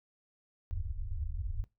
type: low-pass noise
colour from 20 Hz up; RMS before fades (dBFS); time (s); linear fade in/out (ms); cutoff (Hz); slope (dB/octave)
pink; -36; 0.71-1.64; 0; 100; 96
effects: noise-tail reverb RT60 0.2 s tail -19 dB re dry